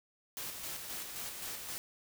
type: noise with tremolo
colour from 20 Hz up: white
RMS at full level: -41 dBFS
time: 0.37-1.78 s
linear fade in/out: 0 ms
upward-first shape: square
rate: 3.8 Hz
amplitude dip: 35%
effects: none